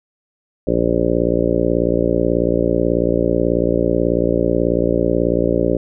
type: harmonic tone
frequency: 58.27 Hz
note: A#1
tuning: in tune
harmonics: 1 / 2 / 3 / 4 / 5 / 6 / 7 / 8 / 9 / 10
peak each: -25 / -27 / -23 / -27 / -21 / -22 / -21 / -26 / -21 / -24 dBFS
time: 0.67-5.77 s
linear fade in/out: 5 ms
effects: none